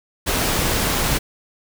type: noise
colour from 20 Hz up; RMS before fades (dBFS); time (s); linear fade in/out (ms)
pink; -20; 0.26-1.19; 20
effects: none